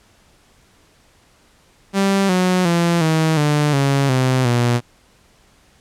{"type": "tone with pitch steps", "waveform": "sawtooth", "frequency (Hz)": [196, 182.87, 170.63, 159.2, 148.54, 138.59, 129.31, 120.65], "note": ["G3", "F#3", "F3", "D#3", "D3", "C#3", "C3", "B2"], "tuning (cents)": [0, -20, -40, 40, 20, 0, -20, -40], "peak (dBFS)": -10, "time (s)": [1.93, 4.81], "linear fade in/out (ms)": 50, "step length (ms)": 360, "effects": ["pink hiss -54 dBFS RMS until 5.8 s", "low-pass 10000 Hz 12 dB/octave"]}